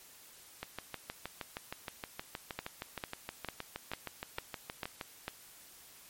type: two click trains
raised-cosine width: 0.3 ms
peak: -20 / -22 dBFS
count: 7 / 29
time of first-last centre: 2.59-5.281 / 0.63-5.012 s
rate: 2.23 / 6.39 Hz
effects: white hiss -56 dBFS RMS until 6.09 s + MP3 64 kbps